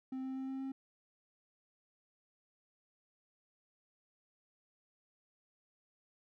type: tone with pitch steps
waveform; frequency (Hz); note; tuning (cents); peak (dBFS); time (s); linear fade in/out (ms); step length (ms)
triangle; 261.6 / 263.1 / 264.6 / 266.2 / 267.7; C4 / C4 / C4 / C4 / C4; 0 / +10 / +20 / +30 / +40; -36; 0.12-0.72; 5; 120
effects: none